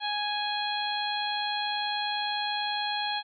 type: harmonic tone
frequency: 830.6 Hz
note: G#5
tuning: in tune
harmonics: 1 / 2 / 3 / 4 / 5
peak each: -31 / -36 / -39 / -34 / -35 dBFS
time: 0-3.23 s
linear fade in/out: 50 ms
effects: none